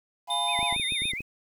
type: chord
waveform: triangle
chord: F diminished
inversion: none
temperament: equal with one note detuned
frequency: 698.5 / 830.6 / 990.6 Hz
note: F5 / Ab5 / Cb6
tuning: 0 / 0 / +5 cents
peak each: -30 dBFS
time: 0.27-0.77 s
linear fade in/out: 50 ms
type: tone with pitch glide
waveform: square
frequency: 3600 to 3640 Hz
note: A7 to A#7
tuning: +39 to -42 cents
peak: -28 dBFS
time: 0.3-1.12 s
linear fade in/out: 5 ms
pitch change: +19 cents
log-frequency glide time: 0.67-0.82 s
type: tone with vibrato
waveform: sine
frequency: 2267 Hz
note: C#7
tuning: 38 cents sharp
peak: -31 dBFS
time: 0.47-1.22 s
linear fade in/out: 20 ms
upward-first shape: sine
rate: 7.1 Hz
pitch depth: 200 cents each way
type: clicks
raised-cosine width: 3 ms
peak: -26 dBFS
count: 10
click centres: 0.591 / 0.629 / 0.726 / 0.763 / 0.798 / 0.922 / 1.02 / 1.055 / 1.135 / 1.206 s
effects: 9-bit